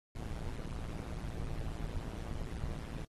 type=noise with amplitude modulation; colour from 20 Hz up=brown; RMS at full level=-36 dBFS; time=0.15-3.05 s; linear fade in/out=5 ms; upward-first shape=sine; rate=113 Hz; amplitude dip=90%; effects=AAC 32 kbps